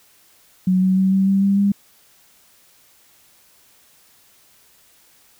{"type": "tone with pitch steps", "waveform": "sine", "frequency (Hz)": [185, 187.47, 189.98, 192.52, 195.1, 197.71, 200.4], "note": ["F#3", "F#3", "F#3", "G3", "G3", "G3", "G3"], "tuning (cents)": [0, 23, 46, -31, -8, 15, 38], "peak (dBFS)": -13, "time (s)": [0.67, 1.72], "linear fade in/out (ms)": 5, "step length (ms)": 150, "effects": ["white hiss -54 dBFS RMS until 5.39 s"]}